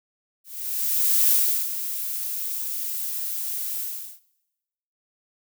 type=noise with ADSR envelope; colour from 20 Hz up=violet; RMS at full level=-18 dBFS; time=0.44-4.2 s; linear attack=860 ms; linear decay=380 ms; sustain=-11 dB; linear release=400 ms; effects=noise-tail reverb RT60 1.0 s tail -21 dB re dry